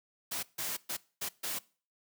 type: noise bursts at uneven times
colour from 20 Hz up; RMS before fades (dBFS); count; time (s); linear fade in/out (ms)
white; -36; 5; 0.31-0.43 / 0.58-0.77 / 0.89-0.97 / 1.21-1.29 / 1.43-1.59; 10
effects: noise-tail reverb RT60 0.4 s tail -22 dB re dry + high-pass 100 Hz 12 dB/octave